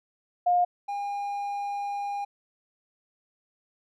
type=tone pair in turn; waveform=sine / triangle; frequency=711 / 809 Hz; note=F5 / G#5; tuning=+31 / -46 cents; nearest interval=major second; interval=223 cents; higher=second; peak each=-19 / -27 dBFS; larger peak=first; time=0.46-0.65 / 0.88-2.25 s; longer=second; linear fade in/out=10 ms; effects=none